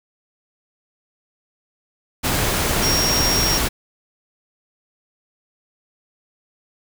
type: tone in noise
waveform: sine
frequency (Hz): 5588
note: F8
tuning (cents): 0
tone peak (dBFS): -19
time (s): 2.82-3.59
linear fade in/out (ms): 20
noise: pink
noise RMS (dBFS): -20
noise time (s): 2.23-3.69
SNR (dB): -2
effects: none